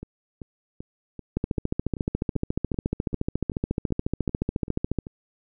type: two click trains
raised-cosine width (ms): 3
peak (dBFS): -11 / -23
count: 52 / 14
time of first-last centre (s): 1.37-4.987 / 0.03-5.069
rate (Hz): 14.1 / 2.58
effects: none